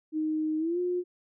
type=tone with pitch glide; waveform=sine; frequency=311.1 to 357.4 Hz; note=D#4 to F4; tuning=0 to +40 cents; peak=-26 dBFS; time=0.12-1.04 s; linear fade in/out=50 ms; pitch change=+240 cents; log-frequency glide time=0.58-0.79 s; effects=none